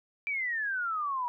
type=exponential sweep; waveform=sine; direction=down; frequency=2355 to 953 Hz; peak=-29 dBFS; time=0.27-1.28 s; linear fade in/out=0 ms; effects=none